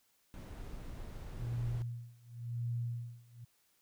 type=noise; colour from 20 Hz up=brown; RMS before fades=-45 dBFS; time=0.34-1.82 s; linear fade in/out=0 ms
type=tone with tremolo; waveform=sine; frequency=118.7 Hz; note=A#2; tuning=32 cents sharp; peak=-33 dBFS; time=1.39-3.45 s; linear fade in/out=10 ms; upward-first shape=sine; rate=0.93 Hz; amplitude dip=95%
effects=white hiss -73 dBFS RMS until 3.81 s